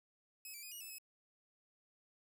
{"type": "tone with pitch steps", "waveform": "5% pulse", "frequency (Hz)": [2561, 2332, 2475, 2896, 2616, 2570], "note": ["D#7", "D7", "D#7", "F#7", "E7", "E7"], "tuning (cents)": [49, -13, -10, -38, -14, -45], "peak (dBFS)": -39, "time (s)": [0.45, 0.984], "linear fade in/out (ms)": 2, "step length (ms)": 89, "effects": ["12-bit"]}